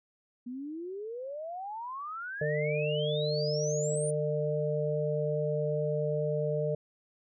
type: exponential sweep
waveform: sine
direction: up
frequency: 238.4 to 9397 Hz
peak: -36 dBFS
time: 0.46-4.11 s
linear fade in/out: 10 ms
type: harmonic tone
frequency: 150.4 Hz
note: D3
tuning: 42 cents sharp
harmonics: 1 / 3 / 4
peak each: -32 / -32 / -32 dBFS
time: 2.41-6.75 s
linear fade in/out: 5 ms
effects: none